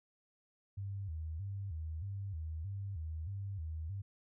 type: tone with vibrato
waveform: sine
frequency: 88.6 Hz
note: F2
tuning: 25 cents sharp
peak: -38 dBFS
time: 0.77-4.02 s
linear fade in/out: 10 ms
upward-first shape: square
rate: 1.6 Hz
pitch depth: 190 cents each way
effects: none